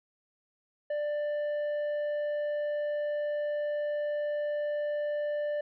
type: tone with tanh clipping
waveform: sine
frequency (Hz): 591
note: D5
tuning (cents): +11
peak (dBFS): -30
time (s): 0.9-5.61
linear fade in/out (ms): 5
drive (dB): 6
effects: none